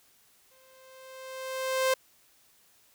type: tone with exponential growth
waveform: sawtooth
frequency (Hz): 523.3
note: C5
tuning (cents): 0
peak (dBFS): -18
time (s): 0.51-1.94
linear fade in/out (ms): 5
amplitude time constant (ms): 310
effects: white hiss -63 dBFS RMS until 2.94 s